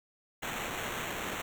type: noise with sample-and-hold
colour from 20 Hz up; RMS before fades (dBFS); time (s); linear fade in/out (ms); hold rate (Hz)
white; -37; 0.42-1.42; 10; 4900
effects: none